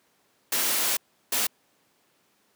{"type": "noise bursts at uneven times", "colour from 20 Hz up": "white", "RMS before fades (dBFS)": -25, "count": 2, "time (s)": [[0.52, 0.97], [1.32, 1.47]], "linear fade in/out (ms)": 5, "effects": ["pink hiss -66 dBFS RMS until 2.55 s", "high-pass 200 Hz 12 dB/octave"]}